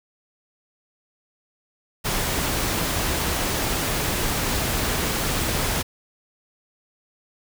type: noise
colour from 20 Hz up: pink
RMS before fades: -24 dBFS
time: 2.04-5.83 s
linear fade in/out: 20 ms
effects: none